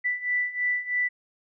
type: beating tone pair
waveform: sine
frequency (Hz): 1975.5 / 1978.6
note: B6 / B6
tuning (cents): 0 / +3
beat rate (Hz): 3.1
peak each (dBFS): -29 / -26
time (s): 0.04-1.09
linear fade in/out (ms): 20
effects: none